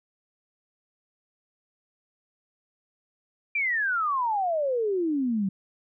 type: exponential sweep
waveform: sine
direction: down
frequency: 2400 to 186 Hz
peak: -23 dBFS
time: 3.55-5.49 s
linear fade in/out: 5 ms
effects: none